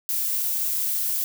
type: noise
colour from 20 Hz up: violet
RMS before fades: -25 dBFS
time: 0.09-1.24 s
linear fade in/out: 0 ms
effects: none